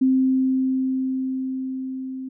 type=tone with level ramp; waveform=sine; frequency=261.6 Hz; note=C4; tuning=in tune; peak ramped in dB=-14 to -29 dBFS; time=0.01-2.29 s; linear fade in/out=10 ms; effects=none